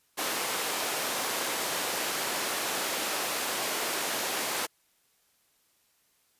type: high-pass noise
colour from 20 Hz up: pink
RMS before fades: -31 dBFS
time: 0.17-4.67 s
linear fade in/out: 20 ms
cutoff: 430 Hz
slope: 12 dB/octave
effects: white hiss -69 dBFS RMS until 6.39 s + resampled to 32000 Hz